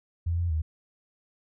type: tone with pitch steps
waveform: sine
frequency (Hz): 84.8 / 86.3 / 78.6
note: E2 / F2 / D#2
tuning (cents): +50 / -20 / +18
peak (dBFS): -24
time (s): 0.26-0.62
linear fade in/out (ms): 10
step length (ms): 120
effects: none